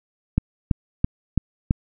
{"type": "click train", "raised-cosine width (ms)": 5, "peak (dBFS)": -5, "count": 5, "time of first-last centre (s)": [0.38, 1.709], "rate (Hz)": 3.01, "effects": []}